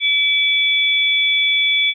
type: tone pair together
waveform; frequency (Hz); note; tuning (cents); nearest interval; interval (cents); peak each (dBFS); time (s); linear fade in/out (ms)
sine; 2300 / 3439; D7 / A7; -37 / -40; perfect fifth; 697; -16; 0-1.94; 50
effects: none